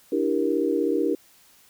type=chord; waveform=sine; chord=E half-diminished seventh; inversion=third; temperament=equal with one note detuned; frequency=293.7 / 329.6 / 392 / 469.7 Hz; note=D4 / E4 / G4 / Bb4; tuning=0 / 0 / 0 / +13 cents; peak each=-26 dBFS; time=0.12-1.15 s; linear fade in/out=5 ms; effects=white hiss -56 dBFS RMS until 1.69 s